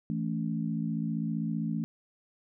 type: chord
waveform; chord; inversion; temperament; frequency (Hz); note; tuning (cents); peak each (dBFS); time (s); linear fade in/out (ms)
sine; A major; second; equal with one note detuned; 164.81 / 220 / 280.7; E3 / A3 / C#4; 0 / 0 / +22; -32 / -32 / -37; 0.1-1.84; 0
effects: none